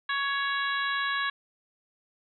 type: harmonic tone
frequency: 557 Hz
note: C#5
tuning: 8 cents sharp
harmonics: 2 / 3 / 4 / 5 / 6 / 7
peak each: -31 / -29 / -39 / -40 / -38 / -37 dBFS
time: 0.09-1.3 s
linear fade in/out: 5 ms
effects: none